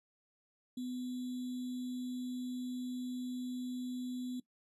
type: tone with sample-and-hold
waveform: sine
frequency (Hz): 250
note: B3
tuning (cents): +21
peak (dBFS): -37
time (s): 0.77-4.4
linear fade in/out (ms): 5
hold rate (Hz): 3675
effects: noise-tail reverb RT60 0.1 s tail -18 dB re dry + resampled to 32000 Hz